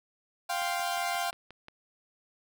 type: chord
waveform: sawtooth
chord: F suspended second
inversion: none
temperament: equal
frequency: 698.5 / 784 / 1046.5 Hz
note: F5 / G5 / C6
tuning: 0 / 0 / 0 cents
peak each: -28 / -30 / -34 dBFS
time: 0.49-1.31 s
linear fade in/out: 10 ms
type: click train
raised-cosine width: 0.3 ms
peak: -31 dBFS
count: 7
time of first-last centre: 0.62-1.684 s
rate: 5.64 Hz
effects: none